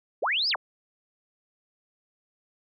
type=linear two-way sweep; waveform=sine; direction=up then down; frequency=310 to 5250 to 310 Hz; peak=-23 dBFS; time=0.22-0.56 s; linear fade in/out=10 ms; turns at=0.49 s; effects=none

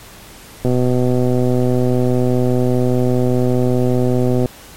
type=click train; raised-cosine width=2 ms; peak=-4 dBFS; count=477; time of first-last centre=0.65-4.458 s; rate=125 Hz; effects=pink hiss -39 dBFS RMS until 4.76 s + MP3 64 kbps

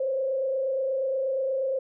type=tone with frequency modulation; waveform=sine; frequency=532 Hz; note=C5; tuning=29 cents sharp; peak=-24 dBFS; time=0-1.79 s; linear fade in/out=5 ms; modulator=28.4 Hz; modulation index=0.6; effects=none

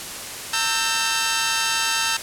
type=chord; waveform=10% pulse; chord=E diminished; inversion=second; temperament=equal with one note detuned; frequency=908.9 / 1318.5 / 1568 Hz; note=Bb5 / E6 / G6; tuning=-44 / 0 / 0 cents; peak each=-16 dBFS; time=0.53-2.17 s; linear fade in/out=5 ms; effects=white hiss -32 dBFS RMS until 2.22 s + low-pass 11000 Hz 12 dB/octave

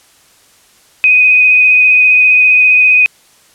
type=tone with vibrato; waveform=sine; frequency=2500 Hz; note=D#7; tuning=8 cents sharp; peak=-4 dBFS; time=1.04-3.06 s; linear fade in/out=0 ms; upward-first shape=sine; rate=15 Hz; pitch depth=16 cents each way; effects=white hiss -47 dBFS RMS until 3.54 s + low-pass 11000 Hz 12 dB/octave

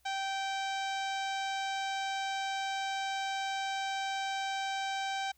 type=harmonic tone with a mistuned harmonic; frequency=779 Hz; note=G5; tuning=11 cents flat; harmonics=1 / 2 / 3 / 4 / 5 / 6 / 7 / 8 / 9 / 10; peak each=-34 / -40 / -43 / -44 / -45 / -52 / -51 / -52 / -56 / -56 dBFS; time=0.05-5.32 s; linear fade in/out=10 ms; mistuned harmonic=5; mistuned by=-19 cents; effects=added 60 Hz sine -70 dBFS peak until 5.37 s + white hiss -71 dBFS RMS until 5.37 s

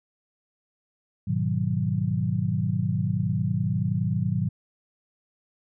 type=chord; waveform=sine; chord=G# minor seventh; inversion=none; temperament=equal; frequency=103.83 / 123.47 / 155.56 / 185 Hz; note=G#2 / B2 / D#3 / F#3; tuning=0 / 0 / 0 / 0 cents; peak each=-28 dBFS; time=1.27-4.49 s; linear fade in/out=10 ms; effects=none

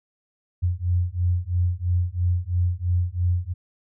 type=beating tone pair; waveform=sine; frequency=87.31 / 90.31 Hz; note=F2 / F#2; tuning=0 / -41 cents; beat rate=3 Hz; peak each=-23 / -23 dBFS; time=0.62-3.54 s; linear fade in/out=20 ms; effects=none

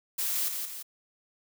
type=noise with echo; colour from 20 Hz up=blue; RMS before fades=-30 dBFS; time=0.18-0.49 s; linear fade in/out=10 ms; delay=170 ms; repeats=2; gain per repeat=-5 dB; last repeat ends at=0.83 s; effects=none

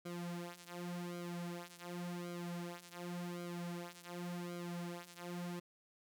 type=tone with flanger; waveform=sawtooth; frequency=174.61 Hz; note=F3; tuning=in tune; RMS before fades=-45 dBFS; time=0.05-5.6 s; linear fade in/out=10 ms; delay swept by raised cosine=1.1 to 5.8 ms; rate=0.89 Hz; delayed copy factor=-0.85; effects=none

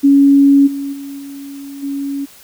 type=tone with level steps; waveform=sine; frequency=279.1 Hz; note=C#4; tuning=12 cents sharp; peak=-5 / -19 / -25 / -27 / -18 dBFS; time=0.03-2.26 s; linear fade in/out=20 ms; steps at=0.66 / 0.92 / 1.18 / 1.82 s; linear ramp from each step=20 ms; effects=white hiss -42 dBFS RMS until 2.43 s

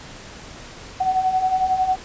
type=beating tone pair; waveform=sine; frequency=741 / 752 Hz; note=F#5 / F#5; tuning=+2 / +28 cents; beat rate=11 Hz; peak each=-24 / -18 dBFS; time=1-1.96 s; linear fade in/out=10 ms; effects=pink hiss -39 dBFS RMS until 2.04 s + resampled to 16000 Hz

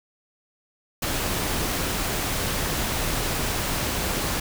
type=noise; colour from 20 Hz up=pink; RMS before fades=-26 dBFS; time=1.02-4.4 s; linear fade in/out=5 ms; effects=none

